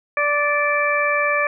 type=harmonic tone; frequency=584 Hz; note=D5; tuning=10 cents flat; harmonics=1 / 2 / 3 / 4; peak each=-22 / -22 / -22 / -22 dBFS; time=0.17-1.47 s; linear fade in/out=2 ms; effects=none